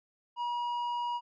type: tone with tanh clipping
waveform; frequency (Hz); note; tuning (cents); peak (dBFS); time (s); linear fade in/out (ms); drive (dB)
sine; 960; B5; -49; -32; 0.36-1.21; 50; 7
effects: none